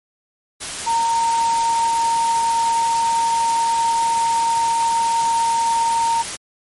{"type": "tone in noise", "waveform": "sine", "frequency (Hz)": 921, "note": "A#5", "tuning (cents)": -21, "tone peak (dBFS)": -15, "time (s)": [0.86, 6.23], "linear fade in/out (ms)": 20, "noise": "white", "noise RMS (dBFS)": -27, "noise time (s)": [0.6, 6.37], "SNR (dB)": 9, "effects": ["MP3 48 kbps"]}